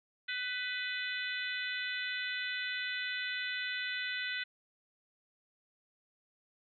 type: harmonic tone with a mistuned harmonic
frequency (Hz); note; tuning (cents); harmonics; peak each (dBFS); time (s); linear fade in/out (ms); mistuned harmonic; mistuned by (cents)
501; B4; +25; 3 / 4 / 5 / 6 / 7 / 8; -39 / -39 / -43 / -45 / -43 / -46; 0.28-4.44; 10; 4; -21
effects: none